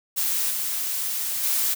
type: noise with level steps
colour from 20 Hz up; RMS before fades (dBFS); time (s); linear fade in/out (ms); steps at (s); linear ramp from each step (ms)
blue; -24 / -27 / -23; 0.16-1.75; 20; 0.5 / 1.43; 10
effects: none